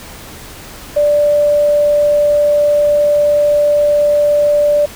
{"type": "tone", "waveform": "sine", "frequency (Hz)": 587.3, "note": "D5", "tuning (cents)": 0, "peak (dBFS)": -8, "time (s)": [0.96, 4.86], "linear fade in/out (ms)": 10, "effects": ["pink hiss -33 dBFS RMS until 4.95 s"]}